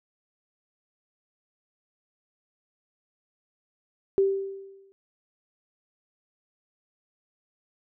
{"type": "tone with exponential decay", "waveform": "sine", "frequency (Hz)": 390.4, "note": "G4", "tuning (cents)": -7, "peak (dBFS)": -16, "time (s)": [4.18, 4.92], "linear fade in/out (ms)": 0, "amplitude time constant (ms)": 160, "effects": []}